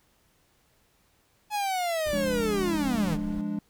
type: linear sweep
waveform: 45% pulse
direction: down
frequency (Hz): 852 to 136.1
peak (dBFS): -26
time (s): 1.5-3.18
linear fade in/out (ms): 50
type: noise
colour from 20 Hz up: brown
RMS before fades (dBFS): -40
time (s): 2.06-3.41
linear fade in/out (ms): 0
type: chord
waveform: triangle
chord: D diminished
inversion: first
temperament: equal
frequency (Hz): 174.61 / 207.7 / 293.7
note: F3 / Ab3 / D4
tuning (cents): 0 / 0 / 0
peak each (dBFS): -34 / -28 / -32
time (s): 2.13-3.59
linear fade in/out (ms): 2
effects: pink hiss -66 dBFS RMS until 3.69 s